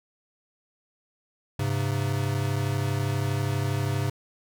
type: tone pair together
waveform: square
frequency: 101.96 / 134.4 Hz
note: G#2 / C3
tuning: -31 / +47 cents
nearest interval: perfect fourth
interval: 478 cents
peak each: -28 dBFS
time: 1.59-4.1 s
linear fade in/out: 5 ms
effects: none